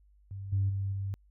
sine tone with level steps, 98 Hz, G2, in tune, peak -37 / -24 / -29 / -31 dBFS, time 0.31-1.14 s, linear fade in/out 0 ms, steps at 0.52 / 0.69 / 0.92 s, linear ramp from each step 10 ms, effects tanh soft clip ceiling -20 dBFS + added 50 Hz sine -59 dBFS peak until 1.3 s

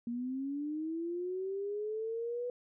sine linear sweep, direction up, 233.1 to 493.9 Hz, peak -34 dBFS, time 0.07-2.5 s, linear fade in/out 2 ms, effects none

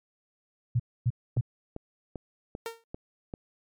sine tone bursts, 120 Hz, B2, 49 cents flat, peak -21 dBFS, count 3, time 0.75-1.411 s, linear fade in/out 10 ms, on 47 ms, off 260 ms
click train, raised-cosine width 2 ms, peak -23 dBFS, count 6, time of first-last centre 1.37-3.339 s, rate 2.54 Hz
sawtooth tone with exponential decay, 458.2 Hz, A#4, 30 cents flat, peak -26 dBFS, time 2.66-2.84 s, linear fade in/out 1 ms, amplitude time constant 38 ms
effects MP3 96 kbps

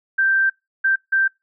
sine tone bursts at uneven times, 1568 Hz, G6, in tune, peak -14 dBFS, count 3, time 0.18-0.5 / 0.84-0.96 / 1.12-1.28 s, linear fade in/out 10 ms, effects noise-tail reverb RT60 0.2 s tail -23 dB re dry

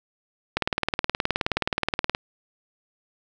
click train, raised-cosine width 0.3 ms, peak -6 dBFS, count 31, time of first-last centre 0.57-2.149 s, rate 19 Hz, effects none

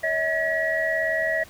sine tone cluster, 566 / 644 / 1696 / 1922 Hz, C#5 / E5 / G#6 / B6, +36 / -41 / +36 / -48 cents, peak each -33 / -25 / -33 / -24 dBFS, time 0.03-1.44 s, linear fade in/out 10 ms, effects pink hiss -48 dBFS RMS until 1.49 s

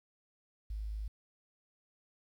sine tone with quantisation, 52.7 Hz, G#1, 26 cents sharp, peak -36 dBFS, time 0.7-1.08 s, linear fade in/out 5 ms, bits 11, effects none

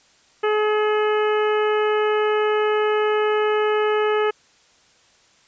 harmonic tone, 425.1 Hz, G#4, 40 cents sharp, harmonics 1 / 2 / 3 / 4 / 5 / 6 / 7, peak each -18 / -27 / -26 / -30 / -34 / -35 / -35 dBFS, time 0.43-4.31 s, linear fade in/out 10 ms, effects white hiss -56 dBFS RMS until 5.47 s + resampled to 16000 Hz

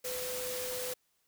sine tone in noise, 503 Hz, B4, 32 cents sharp, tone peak -38 dBFS, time 0.04-0.94 s, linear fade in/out 10 ms, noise white, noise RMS -39 dBFS, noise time 0.04-0.94 s, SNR -2 dB, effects white hiss -75 dBFS RMS until 1.27 s

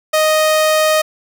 sawtooth tone, 622.3 Hz, D#5, in tune, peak -7 dBFS, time 0.13-1.02 s, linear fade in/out 10 ms, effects none

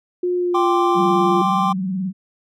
sine tone with pitch glide, 357.7 to 348.7 Hz, F4 to F4, +41 to -3 cents, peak -17 dBFS, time 0.23-1.42 s, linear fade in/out 5 ms, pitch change -44 cents, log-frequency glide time 0.36-0.65 s
triangle chord, G suspended fourth, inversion none, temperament equal, 784 / 1046.5 / 1174.7 Hz, G5 / C6 / D6, 0 / 0 / 0 cents, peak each -19 dBFS, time 0.54-1.73 s, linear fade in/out 10 ms
sine tone with vibrato, 187.6 Hz, F#3, 24 cents sharp, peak -20 dBFS, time 0.94-2.13 s, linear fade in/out 50 ms, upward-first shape sine, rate 19 Hz, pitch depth 93 cents each way
effects none

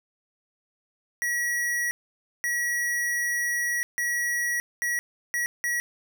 square tone bursts at uneven times, 1921 Hz, B6, 48 cents flat, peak -25 dBFS, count 6, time 1.22-1.91 / 2.44-3.83 / 3.98-4.6 / 4.82-4.99 / 5.34-5.46 / 5.64-5.8 s, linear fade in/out 0 ms, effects none

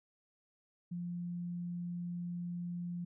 sine tone, 174.61 Hz, F3, in tune, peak -37 dBFS, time 0.91-3.05 s, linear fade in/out 10 ms, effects none

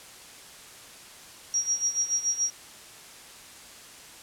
sine tone with tremolo, 5680 Hz, F8, 28 cents sharp, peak -21 dBFS, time 1.54-2.5 s, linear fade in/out 0 ms, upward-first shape sine, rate 7 Hz, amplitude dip 80%, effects white hiss -47 dBFS RMS until 4.22 s + low-pass 10000 Hz 12 dB/octave

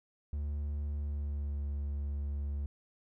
triangle tone with pitch glide, 73 to 71.46 Hz, D2 to D2, -10 to -47 cents, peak -31 dBFS, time 0.33-2.66 s, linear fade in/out 0 ms, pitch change -37 cents, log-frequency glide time 0.95-1.66 s, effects none

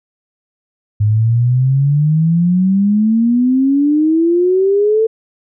sine exponential sweep, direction up, 103.3 to 450 Hz, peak -9 dBFS, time 1-5.07 s, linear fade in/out 10 ms, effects none

